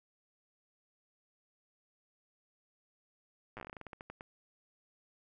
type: slowing click train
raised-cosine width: 0.5 ms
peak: -30 dBFS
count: 17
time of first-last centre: 3.57-4.209 s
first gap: 8 ms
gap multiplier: 1.19
effects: none